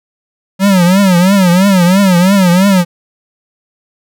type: tone with vibrato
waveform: square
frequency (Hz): 186.5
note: F#3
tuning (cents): +14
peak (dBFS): -6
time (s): 0.59-2.85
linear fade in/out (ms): 50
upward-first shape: triangle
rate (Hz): 3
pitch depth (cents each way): 160
effects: none